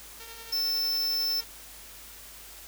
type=tone with tremolo; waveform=5% pulse; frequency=457.1 Hz; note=A#4; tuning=34 cents flat; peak=-31 dBFS; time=0.2-1.44 s; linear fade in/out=0 ms; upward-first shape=triangle; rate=11 Hz; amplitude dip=50%
type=tone; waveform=square; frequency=5300 Hz; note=E8; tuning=9 cents sharp; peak=-26 dBFS; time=0.52-1.41 s; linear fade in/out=10 ms
effects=added 50 Hz sine -55 dBFS peak until 2.67 s + white hiss -47 dBFS RMS until 2.67 s